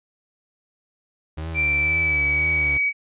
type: tone with vibrato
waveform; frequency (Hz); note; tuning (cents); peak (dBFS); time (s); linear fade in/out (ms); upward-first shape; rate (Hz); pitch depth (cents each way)
35% pulse; 76.6; D#2; -27; -26; 1.37-2.78; 10; triangle; 2; 130
type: tone with pitch glide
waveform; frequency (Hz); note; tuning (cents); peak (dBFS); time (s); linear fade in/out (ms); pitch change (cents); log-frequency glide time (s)
sine; 2348 to 2268; D7 to C#7; -1 to +39; -18; 1.54-2.93; 50; -60; 1.66-2.4
effects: resampled to 8000 Hz